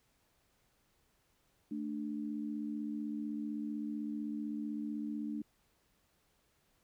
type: tone pair together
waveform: sine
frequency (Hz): 219.8 / 295.6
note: A3 / D4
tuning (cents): -2 / +11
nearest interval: perfect fourth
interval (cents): 513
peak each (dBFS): -39 / -39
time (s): 1.71-5.42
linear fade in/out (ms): 5
effects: pink hiss -74 dBFS RMS until 6.83 s